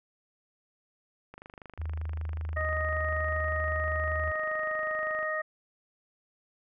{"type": "click train", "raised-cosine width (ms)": 0.5, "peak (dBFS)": -30, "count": 99, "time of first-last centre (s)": [1.34, 5.229], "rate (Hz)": 25.2}
{"type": "tone", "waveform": "sine", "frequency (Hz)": 79, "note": "D#2", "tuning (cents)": 27, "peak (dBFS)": -31, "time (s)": [1.78, 4.32], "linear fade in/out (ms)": 20}
{"type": "harmonic tone", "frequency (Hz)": 622.3, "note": "D#5", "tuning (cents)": 0, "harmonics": [1, 2, 3], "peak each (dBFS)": [-33, -35, -32], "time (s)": [2.56, 5.42], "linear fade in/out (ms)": 10}
{"effects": []}